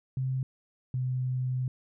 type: tone pair in turn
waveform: sine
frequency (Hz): 130.81 / 127.75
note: C3 / C3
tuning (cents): 0 / -41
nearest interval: unison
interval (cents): 41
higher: first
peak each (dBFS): -27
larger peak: neither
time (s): 0.17-0.43 / 0.94-1.68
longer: second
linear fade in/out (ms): 2
effects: none